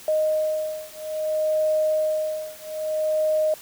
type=beating tone pair; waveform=sine; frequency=620 / 620.6 Hz; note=D#5 / D#5; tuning=-6 / -5 cents; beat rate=0.6 Hz; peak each=-24 dBFS; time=0.08-3.54 s; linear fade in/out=2 ms; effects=white hiss -44 dBFS RMS until 3.61 s